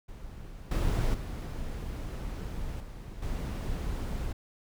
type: noise with level steps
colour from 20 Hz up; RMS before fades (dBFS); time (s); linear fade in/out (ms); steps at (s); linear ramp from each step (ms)
brown; -44 / -27 / -36 / -42 / -33; 0.08-4.33; 10; 0.71 / 1.14 / 2.8 / 3.22; 5
effects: none